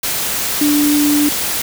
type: tone in noise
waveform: sine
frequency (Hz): 293.7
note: D4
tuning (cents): 0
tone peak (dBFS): -11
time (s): 0.61-1.29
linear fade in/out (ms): 5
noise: white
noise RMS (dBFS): -19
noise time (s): 0.03-1.62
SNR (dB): +5
effects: none